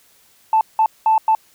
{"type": "tone bursts at uneven times", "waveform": "sine", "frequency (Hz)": 880, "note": "A5", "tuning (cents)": 0, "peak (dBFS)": -10, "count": 4, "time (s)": [[0.53, 0.61], [0.79, 0.86], [1.06, 1.18], [1.28, 1.35]], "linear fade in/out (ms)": 2, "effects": ["tanh soft clip ceiling -6 dBFS", "white hiss -54 dBFS RMS until 1.54 s"]}